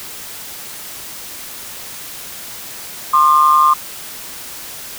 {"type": "tone pair together", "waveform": "sine", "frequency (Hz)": [1056.5, 1207], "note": ["C6", "D6"], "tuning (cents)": [16, 47], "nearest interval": "major second", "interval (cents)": 231, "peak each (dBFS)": -10, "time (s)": [3.13, 3.74], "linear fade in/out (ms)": 10, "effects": ["tanh soft clip ceiling 0 dBFS", "white hiss -31 dBFS RMS until 4.98 s"]}